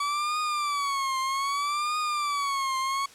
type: tone with vibrato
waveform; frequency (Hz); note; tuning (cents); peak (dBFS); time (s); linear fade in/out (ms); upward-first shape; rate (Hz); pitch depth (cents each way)
40% pulse; 1140; C#6; +48; -25; 0-3.06; 5; triangle; 0.63; 140
effects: white hiss -51 dBFS RMS until 3.14 s + low-pass 9000 Hz 12 dB/octave